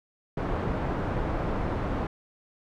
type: low-pass noise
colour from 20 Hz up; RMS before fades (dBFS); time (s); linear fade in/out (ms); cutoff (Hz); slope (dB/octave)
pink; -29; 0.37-2.07; 5; 1100; 12
effects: none